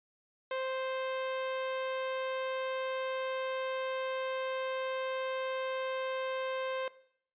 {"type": "tone", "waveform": "sawtooth", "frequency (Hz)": 523.3, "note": "C5", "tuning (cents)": 0, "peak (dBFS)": -29, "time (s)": [0.51, 6.88], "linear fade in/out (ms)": 2, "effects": ["noise-tail reverb RT60 0.6 s tail -18 dB re dry", "resampled to 8000 Hz"]}